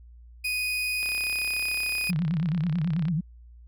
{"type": "tone", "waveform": "35% pulse", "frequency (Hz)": 2489, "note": "D#7", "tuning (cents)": 0, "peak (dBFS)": -24, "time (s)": [0.44, 2.11], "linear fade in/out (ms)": 10}
{"type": "click train", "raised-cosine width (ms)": 0.3, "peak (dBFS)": -25, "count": 70, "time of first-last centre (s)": [1.03, 3.084], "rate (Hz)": 33.6}
{"type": "tone with vibrato", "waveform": "sine", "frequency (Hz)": 164.3, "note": "E3", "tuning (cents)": -5, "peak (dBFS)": -23, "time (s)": [2.09, 3.21], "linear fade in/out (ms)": 10, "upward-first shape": "sine", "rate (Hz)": 9.2, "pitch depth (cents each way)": 180}
{"effects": ["added 59 Hz sine -46 dBFS peak until 3.67 s"]}